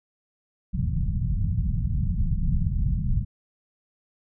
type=low-pass noise; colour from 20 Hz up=pink; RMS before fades=-24 dBFS; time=0.73-3.25 s; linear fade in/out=20 ms; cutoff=190 Hz; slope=48 dB/octave; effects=none